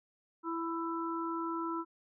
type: harmonic tone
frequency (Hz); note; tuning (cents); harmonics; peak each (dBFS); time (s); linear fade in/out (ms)
331.6; E4; +10; 1 / 3 / 4; -36 / -39 / -39; 0.43-1.85; 50
effects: none